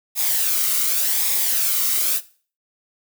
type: noise with flanger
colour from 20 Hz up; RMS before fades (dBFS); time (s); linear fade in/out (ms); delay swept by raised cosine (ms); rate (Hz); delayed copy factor
blue; -20; 0.15-2.21; 50; 0.67 to 1.2; 0.87; -0.5
effects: noise-tail reverb RT60 0.4 s tail -17 dB re dry